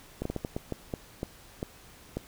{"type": "slowing click train", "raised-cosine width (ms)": 2, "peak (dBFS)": -18, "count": 11, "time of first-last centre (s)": [0.22, 2.17], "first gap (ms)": 34, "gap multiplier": 1.36, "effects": ["pink hiss -53 dBFS RMS until 2.27 s"]}